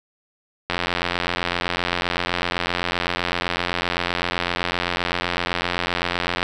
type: click train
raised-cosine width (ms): 0.3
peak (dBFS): -5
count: 504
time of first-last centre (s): 0.7-6.429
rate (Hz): 87.8
effects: none